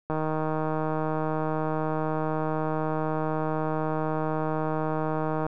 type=click train; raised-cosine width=1 ms; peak=-15 dBFS; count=838; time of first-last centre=0.1-5.465 s; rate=156 Hz; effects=none